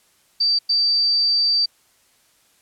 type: tone bursts at uneven times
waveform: sine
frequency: 4648 Hz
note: D8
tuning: 19 cents flat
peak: -15 dBFS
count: 2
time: 0.4-0.59 / 0.69-1.66 s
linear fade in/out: 10 ms
effects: white hiss -59 dBFS RMS until 2.61 s + low-pass 12000 Hz 12 dB/octave